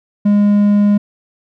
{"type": "tone with hard clipping", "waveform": "triangle", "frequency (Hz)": 205.2, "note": "G#3", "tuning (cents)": -21, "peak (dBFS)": -9, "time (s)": [0.25, 0.98], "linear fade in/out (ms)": 10, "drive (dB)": 6, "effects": []}